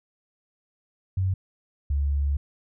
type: tone pair in turn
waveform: sine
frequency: 94.3 / 70.84 Hz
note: F#2 / C#2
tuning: +33 / +38 cents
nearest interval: perfect fourth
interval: 495 cents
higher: first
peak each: -21 dBFS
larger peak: neither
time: 1.17-1.34 / 1.9-2.37 s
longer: second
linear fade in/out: 5 ms
effects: none